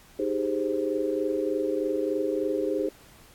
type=chord; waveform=sine; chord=Ab major seventh; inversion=second; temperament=equal; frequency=311.1 / 392 / 415.3 / 523.3 Hz; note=Eb4 / G4 / Ab4 / C5; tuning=0 / 0 / 0 / 0 cents; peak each=-30 dBFS; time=0.19-2.89 s; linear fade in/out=5 ms; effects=pink hiss -54 dBFS RMS until 3.34 s + AAC 64 kbps